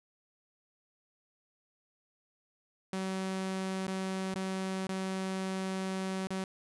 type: tone with dropouts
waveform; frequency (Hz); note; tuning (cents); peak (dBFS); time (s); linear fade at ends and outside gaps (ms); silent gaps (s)
sawtooth; 189.7; F#3; +43; -29; 2.93-6.44; 2; 3.87-3.879 / 4.341-4.357 / 4.869-4.891 / 6.271-6.305
effects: resampled to 24000 Hz